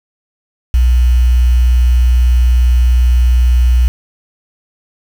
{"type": "tone with quantisation", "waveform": "sine", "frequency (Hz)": 61.2, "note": "B1", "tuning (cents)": -15, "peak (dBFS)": -6, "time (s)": [0.74, 3.88], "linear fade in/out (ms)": 0, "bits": 5, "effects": []}